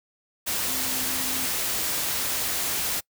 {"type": "tone in noise", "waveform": "sine", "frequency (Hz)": 258.2, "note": "C4", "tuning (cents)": -23, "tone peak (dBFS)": -38, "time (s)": [0.66, 1.48], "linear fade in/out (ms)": 20, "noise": "white", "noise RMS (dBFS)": -27, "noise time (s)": [0.46, 3.01], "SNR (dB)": -14, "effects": ["noise-tail reverb RT60 0.1 s tail -25 dB re dry"]}